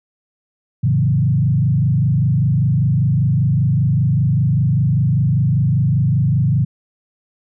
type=tone with frequency modulation; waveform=sine; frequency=134.1 Hz; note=C3; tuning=43 cents sharp; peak=-12 dBFS; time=0.83-6.65 s; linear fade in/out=10 ms; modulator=25.1 Hz; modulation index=1.3; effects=none